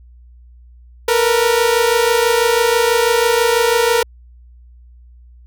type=tone pair together; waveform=sawtooth; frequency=456.3 / 482.4 Hz; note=A#4 / B4; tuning=-37 / -41 cents; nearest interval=minor second; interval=96 cents; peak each=-11 dBFS; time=1.08-4.03 s; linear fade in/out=5 ms; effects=added 60 Hz sine -40 dBFS peak until 5.46 s